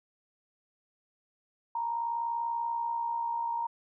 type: tone with amplitude modulation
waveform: sine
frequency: 932.3 Hz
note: A#5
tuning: in tune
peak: -27 dBFS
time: 1.75-3.67 s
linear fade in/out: 5 ms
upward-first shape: sine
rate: 60.4 Hz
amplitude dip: 50%
effects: none